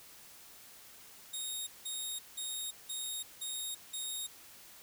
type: tone bursts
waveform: 15% pulse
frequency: 3729 Hz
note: A#7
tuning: in tune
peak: -30 dBFS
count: 6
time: 1.33-4.27 s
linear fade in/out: 10 ms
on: 340 ms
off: 180 ms
effects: white hiss -55 dBFS RMS until 4.82 s